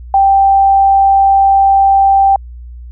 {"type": "tone", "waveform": "sine", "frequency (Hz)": 784, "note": "G5", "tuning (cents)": 0, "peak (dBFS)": -5, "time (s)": [0.14, 2.36], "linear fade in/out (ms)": 2, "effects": ["added 60 Hz sine -27 dBFS peak until 2.91 s"]}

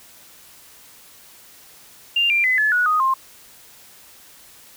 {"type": "tone with pitch steps", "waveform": "sine", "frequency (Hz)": [2794, 2377, 2022, 1719.9, 1463.1, 1244.6, 1058.7], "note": ["F7", "D7", "B6", "A6", "F#6", "D#6", "C6"], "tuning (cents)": [0, 20, 40, -40, -20, 0, 20], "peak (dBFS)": -15, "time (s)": [2.16, 3.14], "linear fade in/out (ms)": 5, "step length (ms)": 140, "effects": ["white hiss -47 dBFS RMS until 4.76 s"]}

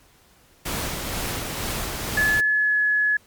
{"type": "noise with tremolo", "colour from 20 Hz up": "pink", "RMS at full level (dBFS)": -27, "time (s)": [0.65, 2.41], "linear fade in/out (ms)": 10, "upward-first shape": "sine", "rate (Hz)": 2.1, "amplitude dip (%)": 30}
{"type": "tone with pitch glide", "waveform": "sine", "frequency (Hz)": [1716, 1699.2], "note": ["A6", "G#6"], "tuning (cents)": [-44, 39], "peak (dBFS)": -17, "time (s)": [2.17, 3.17], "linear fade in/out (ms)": 5, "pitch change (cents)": -17, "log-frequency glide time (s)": [2.36, 2.78]}
{"effects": ["pink hiss -56 dBFS RMS until 3.26 s", "MP3 96 kbps"]}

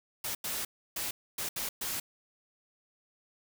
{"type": "noise bursts at uneven times", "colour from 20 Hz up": "white", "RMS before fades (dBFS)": -35, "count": 6, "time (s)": [[0.24, 0.35], [0.44, 0.65], [0.96, 1.11], [1.38, 1.49], [1.56, 1.69], [1.81, 2]], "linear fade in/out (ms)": 5, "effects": []}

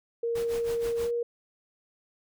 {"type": "tone with pitch glide", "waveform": "sine", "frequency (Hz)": [466.2, 473], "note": ["A#4", "A#4"], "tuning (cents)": [0, 25], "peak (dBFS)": -26, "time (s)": [0.23, 1.23], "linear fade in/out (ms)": 5, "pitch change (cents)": 25, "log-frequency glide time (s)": [1, 1.1]}
{"type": "noise with tremolo", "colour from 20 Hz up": "pink", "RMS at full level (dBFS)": -40, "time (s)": [0.35, 1.11], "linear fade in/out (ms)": 5, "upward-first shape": "sine", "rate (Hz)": 6.3, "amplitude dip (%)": 85}
{"effects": []}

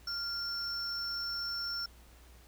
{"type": "tone pair together", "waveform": "triangle", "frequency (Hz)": [1396.9, 5416], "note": ["F6", "E8"], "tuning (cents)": [0, 46], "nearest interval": "octave + major seventh", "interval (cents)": 2346, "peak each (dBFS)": [-39, -34], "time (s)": [0.07, 1.86], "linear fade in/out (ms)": 5, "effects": ["added 60 Hz sine -56 dBFS peak until 2.47 s", "pink hiss -61 dBFS RMS until 2.47 s"]}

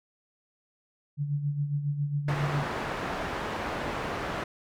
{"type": "tone with tremolo", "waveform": "sine", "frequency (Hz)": 144.6, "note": "D3", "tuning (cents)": -27, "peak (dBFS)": -24, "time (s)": [1.17, 2.67], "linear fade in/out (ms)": 50, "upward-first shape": "sine", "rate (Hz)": 7.3, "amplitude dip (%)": 60}
{"type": "low-pass noise", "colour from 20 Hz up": "white", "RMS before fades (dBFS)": -33, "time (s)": [2.28, 4.44], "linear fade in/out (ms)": 5, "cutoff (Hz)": 1300, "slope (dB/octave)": 12}
{"effects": []}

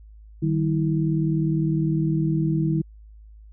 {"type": "tone cluster", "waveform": "sine", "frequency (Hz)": [154, 193.8, 324.8], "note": ["D#3", "G3", "E4"], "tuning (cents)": [-17, -20, -26], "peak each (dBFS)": [-21, -28, -25], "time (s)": [0.42, 2.82], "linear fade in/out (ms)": 10, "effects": ["added 53 Hz sine -43 dBFS peak until 3.52 s"]}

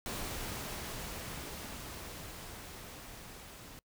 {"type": "noise with level ramp", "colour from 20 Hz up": "pink", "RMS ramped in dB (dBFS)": [-39, -51], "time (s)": [0.06, 3.79], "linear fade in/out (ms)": 0, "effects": ["noise-tail reverb RT60 0.1 s tail -24 dB re dry"]}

